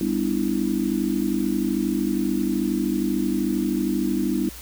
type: chord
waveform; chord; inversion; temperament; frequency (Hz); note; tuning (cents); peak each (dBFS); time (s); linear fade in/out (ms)
sine; E minor seventh; first; just; 197.78 / 247.2 / 296.7 / 329.6; G3 / B3 / D4 / E4; +16 / +2 / +18 / 0; -26; 0.01-4.49; 2
effects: added 60 Hz sine -41 dBFS peak until 4.61 s + white hiss -41 dBFS RMS until 4.61 s